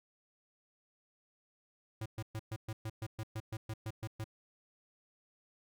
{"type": "tone bursts", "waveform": "square", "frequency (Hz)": 109.8, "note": "A2", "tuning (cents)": -3, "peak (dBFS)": -38, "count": 14, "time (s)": [2.01, 4.242], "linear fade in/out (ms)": 5, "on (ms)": 48, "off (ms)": 120, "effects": []}